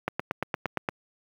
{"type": "click train", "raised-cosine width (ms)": 0.5, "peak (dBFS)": -11, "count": 8, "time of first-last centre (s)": [0.08, 0.888], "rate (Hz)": 8.66, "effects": ["high-pass 100 Hz 12 dB/octave", "8-bit"]}